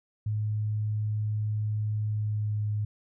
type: tone with pitch glide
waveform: sine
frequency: 106.6 to 105.25 Hz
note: G#2 to G#2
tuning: +46 to +24 cents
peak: -26 dBFS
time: 0.26-2.85 s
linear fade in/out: 5 ms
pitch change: -22 cents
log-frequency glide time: 2.08-2.69 s
effects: none